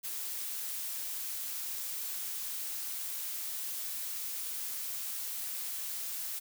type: noise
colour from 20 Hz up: blue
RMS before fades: -38 dBFS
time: 0.03-6.4 s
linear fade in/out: 20 ms
effects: none